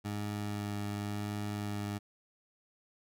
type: tone with vibrato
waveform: 20% pulse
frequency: 103.2 Hz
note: G#2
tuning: 10 cents flat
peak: -30 dBFS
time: 0.04-1.99 s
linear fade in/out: 20 ms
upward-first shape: sine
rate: 0.92 Hz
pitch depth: 10 cents each way
effects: none

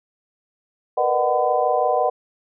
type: tone cluster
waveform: sine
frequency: 468.4 / 494.2 / 607 / 747 / 1009 Hz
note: A#4 / B4 / D#5 / F#5 / B5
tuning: +8 / +1 / -43 / +16 / +37 cents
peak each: -27 / -23 / -22 / -20 / -26 dBFS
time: 0.97-2.1 s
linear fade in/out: 10 ms
effects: none

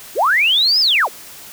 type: linear two-way sweep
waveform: sine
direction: up then down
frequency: 293.7 to 5274 to 293.7 Hz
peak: -11 dBFS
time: 0.15-1.09 s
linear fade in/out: 50 ms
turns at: 0.8 s
effects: white hiss -37 dBFS RMS until 1.52 s

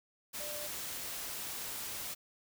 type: tone in noise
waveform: sine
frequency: 594 Hz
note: D5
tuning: 20 cents sharp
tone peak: -44 dBFS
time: 0.39-0.68 s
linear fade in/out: 20 ms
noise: white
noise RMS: -41 dBFS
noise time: 0.33-2.15 s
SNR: -6 dB
effects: none

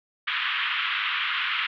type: band-pass noise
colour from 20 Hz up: white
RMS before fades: -27 dBFS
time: 0.27-1.67 s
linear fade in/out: 10 ms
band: 1100 to 3300 Hz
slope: 48 dB/octave
effects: none

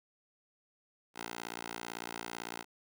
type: tone with high-pass filter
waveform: 10% pulse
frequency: 57.9 Hz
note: A#1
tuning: 11 cents flat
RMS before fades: -43 dBFS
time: 1.14-2.65 s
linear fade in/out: 50 ms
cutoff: 520 Hz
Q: 0.56
effects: none

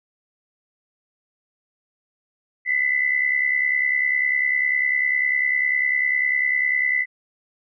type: tone pair together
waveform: sine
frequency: 1997 / 2067 Hz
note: B6 / C7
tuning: +19 / -22 cents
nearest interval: minor second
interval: 59 cents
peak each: -19 / -24 dBFS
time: 2.65-7.06 s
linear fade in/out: 50 ms
effects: none

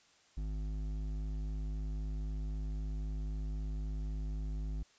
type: tone with hard clipping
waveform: sine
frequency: 51.91 Hz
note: G#1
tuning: in tune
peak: -37 dBFS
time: 0.37-4.83 s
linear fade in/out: 5 ms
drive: 10 dB
effects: white hiss -66 dBFS RMS until 4.98 s + resampled to 16000 Hz

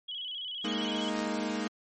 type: tone with vibrato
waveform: sine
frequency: 3136 Hz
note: G7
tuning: in tune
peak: -35 dBFS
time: 0.08-1.1 s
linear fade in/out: 10 ms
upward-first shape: square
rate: 15 Hz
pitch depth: 77 cents each way
type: chord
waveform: sawtooth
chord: Ab suspended second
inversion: none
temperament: equal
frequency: 207.7 / 233.1 / 311.1 Hz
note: Ab3 / Bb3 / Eb4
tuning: 0 / 0 / 0 cents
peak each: -31 dBFS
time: 0.64-1.68 s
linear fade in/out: 10 ms
effects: MP3 32 kbps

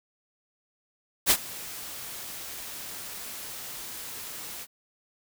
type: noise with ADSR envelope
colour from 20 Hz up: white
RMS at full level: -18 dBFS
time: 1.26-4.67 s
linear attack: 44 ms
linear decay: 61 ms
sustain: -21 dB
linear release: 50 ms
effects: none

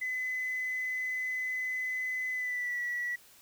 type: tone with pitch glide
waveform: sine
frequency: 2019 to 1942.4 Hz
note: B6 to B6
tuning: +38 to -29 cents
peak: -30 dBFS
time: 0.01-3.16 s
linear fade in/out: 10 ms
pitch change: -67 cents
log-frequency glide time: 2.32-2.8 s
effects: tanh soft clip ceiling -27 dBFS + white hiss -58 dBFS RMS until 3.41 s

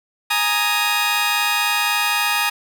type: chord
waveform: 15% pulse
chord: Ab suspended second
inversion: none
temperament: just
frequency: 830.6 / 934.4 / 1245.9 Hz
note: Ab5 / Bb5 / Eb6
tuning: 0 / +4 / +2 cents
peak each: -16 dBFS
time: 0.3-2.5 s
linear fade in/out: 10 ms
effects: none

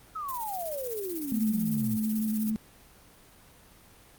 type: exponential sweep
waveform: sine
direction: down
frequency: 1318.5 to 108.5 Hz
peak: -32 dBFS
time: 0.15-1.97 s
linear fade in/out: 10 ms
type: noise with tremolo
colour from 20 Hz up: violet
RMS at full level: -37 dBFS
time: 0.28-2.51 s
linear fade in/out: 10 ms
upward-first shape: square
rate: 16 Hz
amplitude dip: 60%
type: tone with vibrato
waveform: sine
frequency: 217.4 Hz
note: A3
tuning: 21 cents flat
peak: -26 dBFS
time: 1.32-2.56 s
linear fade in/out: 0 ms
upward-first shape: sine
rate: 11 Hz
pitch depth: 16 cents each way
effects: pink hiss -55 dBFS RMS until 4.18 s + Opus 24 kbps

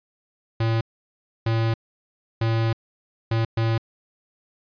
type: tone bursts at uneven times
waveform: square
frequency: 113.4 Hz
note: A#2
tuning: 47 cents flat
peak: -20 dBFS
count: 5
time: 0.6-0.81 / 1.46-1.74 / 2.41-2.73 / 3.31-3.45 / 3.57-3.78 s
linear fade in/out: 5 ms
effects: resampled to 11025 Hz

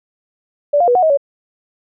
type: tone with pitch steps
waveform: sine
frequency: 581 / 700 / 488.1 / 733 / 634 / 563 Hz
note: D5 / F5 / B4 / F#5 / D#5 / C#5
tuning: -19 / +4 / -20 / -16 / +32 / +27 cents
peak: -9 dBFS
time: 0.73-1.174 s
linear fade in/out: 10 ms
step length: 74 ms
effects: none

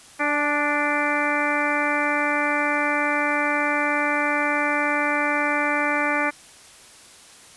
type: harmonic tone with a mistuned harmonic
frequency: 293.7 Hz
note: D4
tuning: in tune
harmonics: 1 / 2 / 3 / 4 / 5 / 6 / 7 / 8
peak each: -28 / -28 / -28 / -28 / -28 / -28 / -28 / -28 dBFS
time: 0.19-6.31 s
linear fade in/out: 20 ms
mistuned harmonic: 3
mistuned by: -23 cents
effects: white hiss -47 dBFS RMS until 7.56 s + resampled to 24000 Hz

